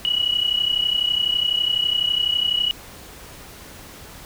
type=tone pair together; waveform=sine; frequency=2914 / 2946 Hz; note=F#7 / F#7; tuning=-27 / -8 cents; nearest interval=unison; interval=19 cents; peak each=-20 / -22 dBFS; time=0.05-2.71 s; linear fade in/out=0 ms; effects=pink hiss -41 dBFS RMS until 4.25 s